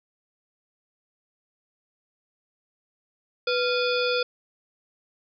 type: harmonic tone with a mistuned harmonic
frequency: 493.9 Hz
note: B4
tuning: in tune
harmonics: 1 / 3 / 5 / 7 / 9 / 10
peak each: -24 / -29 / -31 / -32 / -34 / -34 dBFS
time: 3.47-4.23 s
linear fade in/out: 5 ms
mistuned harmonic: 3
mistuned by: -110 cents
effects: none